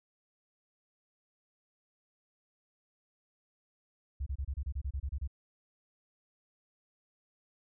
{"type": "tone bursts", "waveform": "sine", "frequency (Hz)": 68.4, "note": "C#2", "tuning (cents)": -23, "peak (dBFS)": -32, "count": 12, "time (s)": [4.2, 5.276], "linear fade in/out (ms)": 10, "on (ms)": 64, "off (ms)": 28, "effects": []}